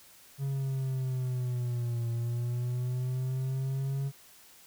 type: linear two-way sweep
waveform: triangle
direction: down then up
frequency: 138.5 to 116.54 to 138.5 Hz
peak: -27 dBFS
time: 0.38-4.12 s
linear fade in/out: 50 ms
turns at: 2.09 s
effects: white hiss -56 dBFS RMS until 4.66 s